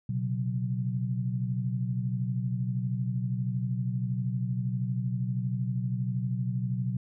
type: chord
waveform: sine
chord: B suspended second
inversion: none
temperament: equal with one note detuned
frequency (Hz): 123.47 / 136.13 / 185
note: B2 / C#3 / F#3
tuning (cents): 0 / -31 / 0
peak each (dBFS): -29 / -35 / -33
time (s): 0.09-6.97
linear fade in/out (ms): 5
effects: none